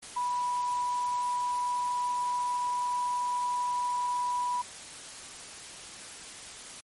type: tone in noise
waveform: sine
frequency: 982 Hz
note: B5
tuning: 10 cents flat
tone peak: -27 dBFS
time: 0.16-4.62 s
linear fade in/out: 10 ms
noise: white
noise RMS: -44 dBFS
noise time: 0.02-6.81 s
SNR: +14 dB
effects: MP3 48 kbps